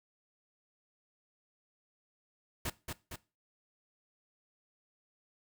pink noise with echo, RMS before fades -36 dBFS, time 2.65-2.7 s, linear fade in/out 5 ms, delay 230 ms, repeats 2, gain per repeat -4 dB, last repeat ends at 3.16 s, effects noise-tail reverb RT60 0.3 s tail -19 dB re dry

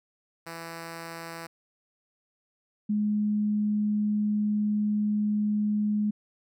5% pulse / sine tone pair in turn, 166 / 209.7 Hz, E3 / G#3, +12 / +17 cents, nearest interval major third, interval 405 cents, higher second, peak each -26 / -23 dBFS, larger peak second, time 0.46-1.47 / 2.89-6.11 s, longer second, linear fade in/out 10 ms, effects none

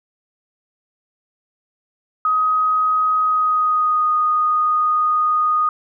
sine tone with pitch glide, 1259 to 1236.7 Hz, D#6 to D#6, +20 to -11 cents, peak -14 dBFS, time 2.25-5.69 s, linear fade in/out 2 ms, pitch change -31 cents, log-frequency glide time 3.2-4.12 s, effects none

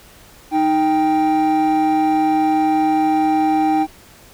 triangle tone pair together, 311.6 / 785.2 Hz, D#4 / G5, +3 / +3 cents, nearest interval octave + major third, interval 1600 cents, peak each -13 dBFS, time 0.51-3.87 s, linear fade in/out 50 ms, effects tanh soft clip ceiling -8 dBFS + pink hiss -45 dBFS RMS until 4.33 s

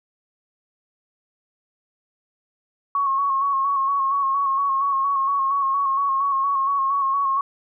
sine tone with vibrato, 1100 Hz, C#6, 14 cents flat, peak -18 dBFS, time 2.95-7.41 s, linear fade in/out 2 ms, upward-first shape square, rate 4.3 Hz, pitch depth 32 cents each way, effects none

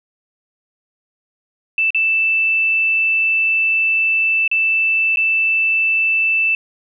sine tone with dropouts, 2648 Hz, E7, 7 cents sharp, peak -13 dBFS, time 1.78-6.55 s, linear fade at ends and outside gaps 2 ms, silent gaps 1.905-1.946 / 4.478-4.514 / 5.16-5.171 s, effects none

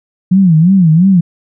sine tone with vibrato, 174.61 Hz, F3, in tune, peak -4 dBFS, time 0.31-1.21 s, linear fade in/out 10 ms, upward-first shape sine, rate 2.9 Hz, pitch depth 200 cents each way, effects none

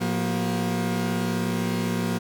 40% pulse tone cluster, 110.6 / 178 / 237.2 / 388 Hz, A2 / F3 / A#3 / G4, +9 / +33 / +30 / -18 cents, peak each -31 / -26 / -27 / -34 dBFS, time 0-2.19 s, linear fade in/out 20 ms, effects none

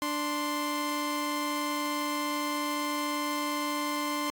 sawtooth tone pair together, 293.7 / 1046.6 Hz, D4 / C6, 0 / 0 cents, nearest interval octave + minor seventh, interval 2200 cents, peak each -28 / -28 dBFS, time 0.02-4.3 s, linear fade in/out 0 ms, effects AAC 64 kbps

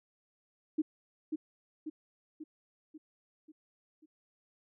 sine tone with echo, 309.9 Hz, D#4, 7 cents flat, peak -26 dBFS, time 0.78-0.82 s, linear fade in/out 10 ms, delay 540 ms, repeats 6, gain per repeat -5 dB, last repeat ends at 4.06 s, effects none

